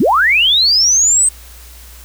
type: linear sweep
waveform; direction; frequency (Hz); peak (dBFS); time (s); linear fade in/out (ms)
sine; up; 163.1 to 8372; -8; 0-1.29; 5
effects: added 60 Hz sine -36 dBFS peak until 2.04 s + white hiss -40 dBFS RMS until 2.04 s